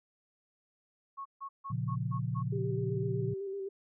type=tone bursts; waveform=sine; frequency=1099 Hz; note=C#6; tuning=15 cents flat; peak=-38 dBFS; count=6; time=1.17-2.43 s; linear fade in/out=20 ms; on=85 ms; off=150 ms
type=chord; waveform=sine; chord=Bb minor; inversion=none; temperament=equal; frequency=116.54 / 138.59 / 174.61 Hz; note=Bb2 / Db3 / F3; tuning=0 / 0 / 0 cents; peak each=-34 / -35 / -38 dBFS; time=1.7-3.34 s; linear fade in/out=10 ms
type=tone with vibrato; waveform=sine; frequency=392 Hz; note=G4; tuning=in tune; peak=-35 dBFS; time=2.52-3.69 s; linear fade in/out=10 ms; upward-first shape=square; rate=7.9 Hz; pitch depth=28 cents each way
effects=none